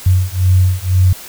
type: beating tone pair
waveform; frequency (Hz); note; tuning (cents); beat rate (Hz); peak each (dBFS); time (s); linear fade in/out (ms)
sine; 91.2 / 93.2; F#2 / F#2; -24 / +13; 2; -12; 0.06-1.13; 5
effects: white hiss -33 dBFS RMS until 1.28 s